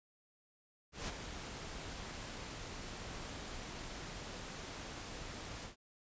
pink noise with ADSR envelope, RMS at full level -39 dBFS, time 0.92-5.76 s, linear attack 160 ms, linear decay 27 ms, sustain -7 dB, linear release 120 ms, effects resampled to 16000 Hz

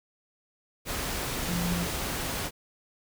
sine tone in noise, 174.61 Hz, F3, in tune, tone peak -28 dBFS, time 1.46-1.88 s, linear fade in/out 50 ms, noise pink, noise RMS -32 dBFS, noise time 0.85-2.51 s, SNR +1 dB, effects none

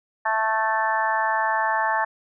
harmonic tone, 220 Hz, A3, in tune, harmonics 3 / 4 / 5 / 6 / 7 / 8, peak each -29 / -23 / -27 / -35 / -31 / -26 dBFS, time 0.25-2.05 s, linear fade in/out 10 ms, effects none

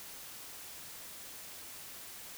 silence, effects white hiss -48 dBFS RMS until 2.37 s

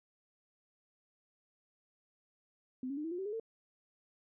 sine tone with pitch steps, 256 / 277.6 / 300.9 / 326.3 / 353.8 / 383.6 / 415.9 / 450.9 Hz, C4 / C#4 / D4 / E4 / F4 / G4 / G#4 / A4, -38 / +3 / +42 / -18 / +23 / -37 / +2 / +42 cents, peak -36 dBFS, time 2.83-3.398 s, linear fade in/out 2 ms, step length 71 ms, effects none

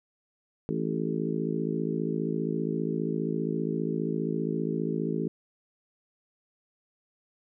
harmonic tone with a mistuned harmonic, 55 Hz, A1, in tune, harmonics 3 / 4 / 5 / 6 / 7 / 8, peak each -32 / -33 / -34 / -35 / -35 / -36 dBFS, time 0.69-5.28 s, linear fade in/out 0 ms, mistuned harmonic 8, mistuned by -24 cents, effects none

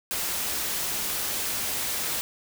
white noise, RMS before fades -29 dBFS, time 0.11-2.21 s, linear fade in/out 0 ms, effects none

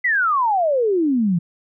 sine exponential sweep, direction down, 2042 to 163.2 Hz, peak -15 dBFS, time 0.04-1.39 s, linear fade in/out 10 ms, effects none

